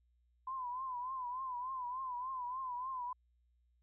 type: tone with vibrato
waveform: sine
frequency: 1015 Hz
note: B5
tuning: 47 cents sharp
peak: -38 dBFS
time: 0.47-3.13 s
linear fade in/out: 5 ms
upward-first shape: triangle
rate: 3.4 Hz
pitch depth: 100 cents each way
effects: added 60 Hz sine -70 dBFS peak until 3.82 s